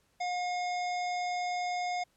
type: harmonic tone with a mistuned harmonic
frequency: 717 Hz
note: F5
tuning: 45 cents sharp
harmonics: 1 / 3 / 5 / 7 / 9 / 10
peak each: -31 / -39 / -48 / -46 / -51 / -56 dBFS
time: 0.2-2.04 s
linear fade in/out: 10 ms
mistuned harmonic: 10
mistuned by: +40 cents
effects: pink hiss -71 dBFS RMS until 2.16 s + low-pass 12000 Hz 12 dB/octave